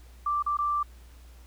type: tone with dropouts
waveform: sine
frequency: 1174.7 Hz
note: D6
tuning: in tune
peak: -24 dBFS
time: 0.26-0.83 s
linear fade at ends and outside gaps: 5 ms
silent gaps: 0.425-0.463 / 0.571-0.587 s
effects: added 60 Hz sine -47 dBFS peak until 1.46 s + pink hiss -59 dBFS RMS until 1.46 s